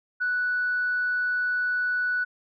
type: tone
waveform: sine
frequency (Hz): 1480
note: F#6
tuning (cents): 0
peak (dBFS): -22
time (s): 0.2-2.25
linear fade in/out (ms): 20
effects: tanh soft clip ceiling -18 dBFS